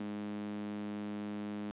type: tone with high-pass filter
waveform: sawtooth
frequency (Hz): 103.83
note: G#2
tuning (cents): 0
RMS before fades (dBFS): -40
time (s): 0-1.71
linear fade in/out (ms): 0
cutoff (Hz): 240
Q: 8.5
effects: resampled to 8000 Hz + 12-bit